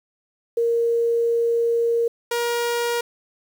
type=tone pair in turn; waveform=sine / sawtooth; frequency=466.2 / 474.3 Hz; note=A#4 / A#4; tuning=0 / +30 cents; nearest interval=unison; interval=30 cents; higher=second; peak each=-17 dBFS; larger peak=neither; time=0.57-2.08 / 2.31-3.01 s; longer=first; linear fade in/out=5 ms; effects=8-bit